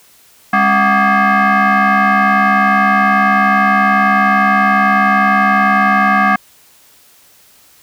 sine tone with frequency modulation, 203.1 Hz, G#3, 38 cents flat, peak -7 dBFS, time 0.53-6.36 s, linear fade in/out 5 ms, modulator 475 Hz, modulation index 3.5, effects tanh soft clip ceiling -4 dBFS + white hiss -47 dBFS RMS until 7.82 s

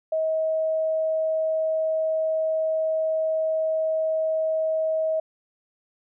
sine tone, 636 Hz, D#5, 38 cents sharp, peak -21 dBFS, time 0.12-5.2 s, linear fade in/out 5 ms, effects none

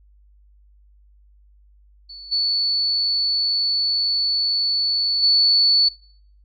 sine tone with level steps, 4451 Hz, C#8, 6 cents sharp, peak -35 / -17 / -12 dBFS, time 2.09-5.89 s, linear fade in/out 10 ms, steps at 2.31 / 5.22 s, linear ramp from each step 20 ms, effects noise-tail reverb RT60 0.6 s tail -24 dB re dry + added 50 Hz sine -50 dBFS peak until 6.44 s

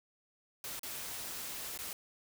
white noise with dropouts, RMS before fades -42 dBFS, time 0.64-1.93 s, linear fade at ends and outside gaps 1 ms, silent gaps 0.794-0.832 / 1.776-1.789 s, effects none

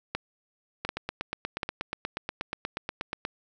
two click trains, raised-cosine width 0.3 ms, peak -13 / -15 dBFS, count 3 / 21, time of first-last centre 0.15-1.631 / 0.85-3.251 s, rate 1.35 / 8.33 Hz, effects none

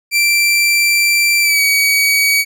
sawtooth tone with pitch glide, 2349 to 2264 Hz, D7 to C#7, 0 to +36 cents, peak -7 dBFS, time 0.11-2.45 s, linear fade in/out 50 ms, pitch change -64 cents, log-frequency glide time 1.41-1.61 s, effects none

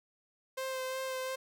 sawtooth tone with vibrato, 522 Hz, C5, 4 cents flat, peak -31 dBFS, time 0.57-1.36 s, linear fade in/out 10 ms, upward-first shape sine, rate 2.8 Hz, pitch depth 16 cents each way, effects none

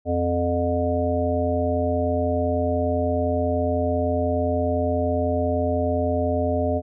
harmonic tone with a mistuned harmonic, 87 Hz, F2, 6 cents flat, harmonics 1 / 3 / 5 / 7 / 8, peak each -25 / -26 / -28 / -24 / -30 dBFS, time 0.05-6.82 s, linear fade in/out 50 ms, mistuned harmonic 8, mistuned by +74 cents, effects none

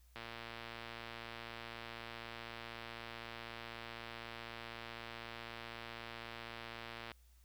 click train, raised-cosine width 0.3 ms, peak -30 dBFS, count 808, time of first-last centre 0.16-7.117 s, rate 116 Hz, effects added 60 Hz sine -62 dBFS peak until 7.44 s + white hiss -73 dBFS RMS until 7.44 s

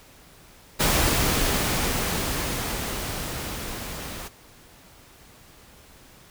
pink noise with level ramp, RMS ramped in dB -20 to -36 dBFS, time 0.79-4.29 s, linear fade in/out 20 ms, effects pink hiss -51 dBFS RMS until 6.3 s

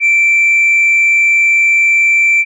sine tone with frequency modulation, 2341 Hz, D7, 6 cents flat, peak -5 dBFS, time 0-2.45 s, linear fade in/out 50 ms, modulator 75.3 Hz, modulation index 0.37, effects tanh soft clip ceiling -5 dBFS

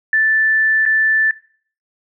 sine tone with dropouts, 1760 Hz, A6, in tune, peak -11 dBFS, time 0.13-1.31 s, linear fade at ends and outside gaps 2 ms, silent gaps 0.854-0.861 s, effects noise-tail reverb RT60 0.5 s tail -20 dB re dry

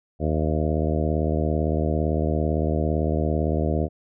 harmonic tone with a mistuned harmonic, 77.78 Hz, D#2, in tune, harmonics 1 / 2 / 3 / 4 / 5 / 6 / 7 / 8 / 9, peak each -24 / -27 / -29 / -30 / -31 / -32 / -32 / -33 / -34 dBFS, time 0.19-3.89 s, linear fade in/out 50 ms, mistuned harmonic 9, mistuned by -36 cents, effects none

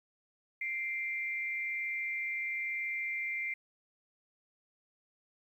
sine tone pair together, 2093 / 2352 Hz, C7 / D7, 0 / +2 cents, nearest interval major second, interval 202 cents, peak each -34 / -40 dBFS, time 0.61-3.54 s, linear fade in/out 5 ms, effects 11-bit

